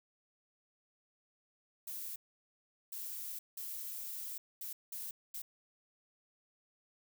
violet noise bursts at uneven times, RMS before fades -43 dBFS, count 6, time 1.87-2.16 / 2.92-3.39 / 3.57-4.38 / 4.61-4.73 / 4.92-5.11 / 5.34-5.42 s, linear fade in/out 5 ms, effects none

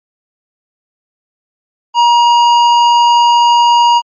triangle tone with tanh clipping, 950 Hz, A#5, 33 cents sharp, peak -7 dBFS, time 1.94-4.02 s, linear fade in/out 50 ms, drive 17 dB, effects MP3 32 kbps

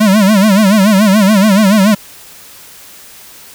square tone with vibrato, 203.6 Hz, G#3, 34 cents flat, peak -6 dBFS, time 0-1.95 s, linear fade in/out 10 ms, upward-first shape sine, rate 7 Hz, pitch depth 140 cents each way, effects white hiss -36 dBFS RMS until 3.54 s

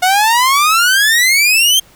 sawtooth exponential sweep, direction up, 718 to 3202 Hz, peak -5 dBFS, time 0.02-1.8 s, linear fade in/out 10 ms, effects pink hiss -46 dBFS RMS until 1.95 s

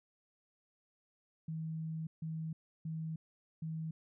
sine tone bursts at uneven times, 160 Hz, D#3, 49 cents sharp, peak -37 dBFS, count 4, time 1.48-2.07 / 2.22-2.53 / 2.85-3.16 / 3.62-3.91 s, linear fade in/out 5 ms, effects none

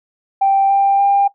sine tone with pitch steps, 784 / 791.3 / 798.6 Hz, G5 / G5 / G5, 0 / +16 / +32 cents, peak -9 dBFS, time 0.41-1.28 s, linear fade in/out 10 ms, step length 290 ms, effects noise-tail reverb RT60 0.1 s tail -17 dB re dry + tanh soft clip ceiling -5 dBFS

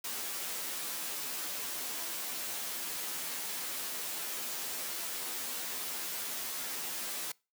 white noise with comb filter, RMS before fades -38 dBFS, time 0.04-7.32 s, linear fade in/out 5 ms, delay 12 ms, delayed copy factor +1, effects noise-tail reverb RT60 0.3 s tail -25 dB re dry + high-pass 200 Hz 12 dB/octave

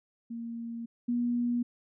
sine tone pair in turn, 232.2 / 240.7 Hz, A#3 / B3, -7 / -44 cents, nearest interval minor second, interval 63 cents, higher second, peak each -35 / -26 dBFS, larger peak second, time 0.3-0.86 / 1.08-1.63 s, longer first, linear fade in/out 10 ms, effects none

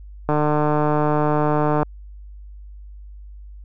click train, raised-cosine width 1 ms, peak -6 dBFS, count 232, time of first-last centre 0.29-1.83 s, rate 150 Hz, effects added 50 Hz sine -36 dBFS peak until 3.64 s

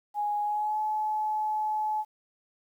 sine tone with pitch glide, 830.6 to 856.9 Hz, G#5 to A5, 0 to -46 cents, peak -26 dBFS, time 0.14-2.05 s, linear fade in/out 50 ms, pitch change +54 cents, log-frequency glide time 0.43-0.79 s, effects 10-bit

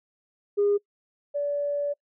sine tone pair in turn, 407.8 / 576.7 Hz, G#4 / D5, -32 / -32 cents, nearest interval tritone, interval 600 cents, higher second, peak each -18 / -24 dBFS, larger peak first, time 0.57-0.78 / 1.34-1.94 s, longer second, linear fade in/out 20 ms, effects noise-tail reverb RT60 0.1 s tail -25 dB re dry + tanh soft clip ceiling -15 dBFS

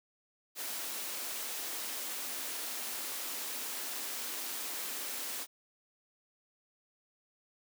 white high-pass noise, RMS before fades -39 dBFS, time 0.55-5.47 s, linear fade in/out 50 ms, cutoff 220 Hz, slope 48 dB/octave, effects none

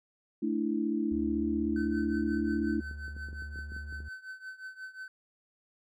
sine chord, A suspended fourth, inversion none, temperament equal, 220 / 293.7 / 329.6 Hz, A3 / D4 / E4, 0 / 0 / 0 cents, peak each -32 dBFS, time 0.42-2.81 s, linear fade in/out 10 ms
triangle tone, 73.42 Hz, D2, in tune, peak -37 dBFS, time 1.11-4.09 s, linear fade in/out 10 ms
triangle tone with tremolo, 1525 Hz, G6, 48 cents flat, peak -36 dBFS, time 1.76-5.08 s, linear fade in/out 2 ms, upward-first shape triangle, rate 5.6 Hz, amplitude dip 90%
clicks, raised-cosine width 3 ms, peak -36 dBFS, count 12, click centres 2.912 / 3.081 / 3.166 / 3.287 / 3.33 / 3.422 / 3.559 / 3.589 / 3.72 / 3.765 / 3.926 / 4.004 s
effects none

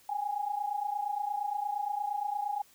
sine tone pair together, 801 / 829.6 Hz, G5 / G#5, +37 / -2 cents, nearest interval minor second, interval 61 cents, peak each -35 / -32 dBFS, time 0.09-2.62 s, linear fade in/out 5 ms, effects white hiss -61 dBFS RMS until 2.74 s

